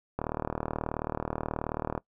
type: click train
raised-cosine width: 1 ms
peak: -16 dBFS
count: 70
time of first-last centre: 0.19-1.978 s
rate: 38.6 Hz
effects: noise-tail reverb RT60 0.1 s tail -22 dB re dry